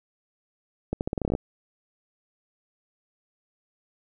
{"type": "accelerating click train", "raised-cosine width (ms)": 2, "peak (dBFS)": -13, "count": 12, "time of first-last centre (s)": [0.93, 1.351], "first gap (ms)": 79, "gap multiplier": 0.84, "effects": []}